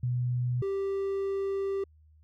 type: tone pair in turn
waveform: sine / triangle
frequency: 123.47 / 392 Hz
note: B2 / G4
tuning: 0 / 0 cents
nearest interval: octave + minor sixth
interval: 2000 cents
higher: second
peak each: -26 dBFS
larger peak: neither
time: 0.03-0.62 / 0.62-1.84 s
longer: second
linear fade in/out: 5 ms
effects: added 77 Hz sine -56 dBFS peak until 2.23 s